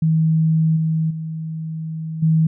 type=tone with level steps; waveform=sine; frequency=159.8 Hz; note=D#3; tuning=47 cents sharp; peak=-13 / -16 / -24 / -12 dBFS; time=0.02-2.47 s; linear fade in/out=5 ms; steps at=0.76 / 1.1 / 2.22 s; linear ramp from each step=10 ms; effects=none